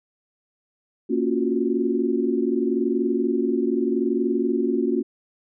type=chord; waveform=sine; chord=Gb major seventh; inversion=first; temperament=equal; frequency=233.1 / 277.2 / 349.2 / 370 Hz; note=Bb3 / Db4 / F4 / Gb4; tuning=0 / 0 / 0 / 0 cents; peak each=-25 dBFS; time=1.09-5.03 s; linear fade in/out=20 ms; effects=none